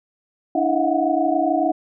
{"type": "tone cluster", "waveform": "sine", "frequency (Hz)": [294.1, 326.2, 642, 713, 740], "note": ["D4", "E4", "E5", "F5", "F#5"], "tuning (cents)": [3, -18, -46, 36, 0], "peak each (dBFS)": -23, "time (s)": [0.55, 1.72], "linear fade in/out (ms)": 5, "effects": []}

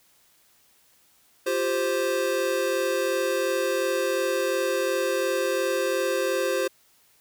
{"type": "chord", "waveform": "square", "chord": "F suspended second", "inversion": "none", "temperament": "equal", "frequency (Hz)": [349.2, 392, 523.3], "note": ["F4", "G4", "C5"], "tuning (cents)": [0, 0, 0], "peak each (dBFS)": [-31, -29, -26], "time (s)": [1.46, 6.68], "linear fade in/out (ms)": 10, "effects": ["white hiss -61 dBFS RMS until 7.2 s"]}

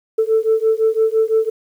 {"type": "beating tone pair", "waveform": "sine", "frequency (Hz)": [440, 445.9], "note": ["A4", "A4"], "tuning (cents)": [0, 23], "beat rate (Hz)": 5.9, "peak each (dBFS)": -15, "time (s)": [0.18, 1.5], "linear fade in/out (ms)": 10, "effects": ["tanh soft clip ceiling -7 dBFS", "8-bit"]}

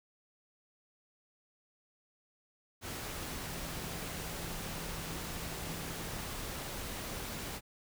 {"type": "tone in noise", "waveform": "sine", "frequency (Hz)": 164.81, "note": "E3", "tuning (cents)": 0, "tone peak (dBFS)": -47, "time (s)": [3.44, 6.28], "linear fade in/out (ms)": 50, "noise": "pink", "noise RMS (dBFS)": -41, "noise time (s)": [2.81, 7.61], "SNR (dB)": -9, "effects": []}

